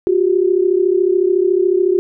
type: tone pair together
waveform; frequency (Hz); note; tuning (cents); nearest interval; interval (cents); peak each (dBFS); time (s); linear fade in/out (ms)
sine; 358.1 / 392; F4 / G4; +43 / 0; major second; 157; -13 / -15; 0.07-1.99; 0
effects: none

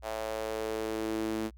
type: tone with high-pass filter sweep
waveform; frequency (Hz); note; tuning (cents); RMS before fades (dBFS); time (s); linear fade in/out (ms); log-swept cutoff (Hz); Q
sawtooth; 110; A2; 0; -34; 0.02-1.51; 50; 650 to 270; 3.6
effects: added 60 Hz sine -49 dBFS peak until 1.57 s

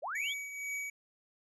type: linear sweep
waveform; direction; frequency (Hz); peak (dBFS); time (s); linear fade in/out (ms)
sine; up; 466.2 to 3600; -35; 0.02-0.34; 20
type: tone with tremolo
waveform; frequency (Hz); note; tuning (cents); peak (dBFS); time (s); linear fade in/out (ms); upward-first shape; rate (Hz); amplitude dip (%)
square; 2268; C#7; +39; -35; 0.15-0.9; 5; triangle; 2.1; 60
effects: resampled to 24000 Hz

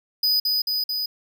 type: tone with echo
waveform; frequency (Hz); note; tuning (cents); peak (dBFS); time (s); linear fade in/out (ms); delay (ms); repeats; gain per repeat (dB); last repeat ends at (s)
square; 4978; D#8; 0; -18; 0.23-0.4; 5; 220; 3; -2; 1.06
effects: none

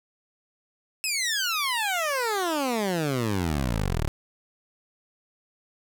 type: exponential sweep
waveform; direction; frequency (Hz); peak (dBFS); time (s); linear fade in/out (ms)
15% pulse; down; 2637 to 34.65; -18; 1.04-4.08; 0
effects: none

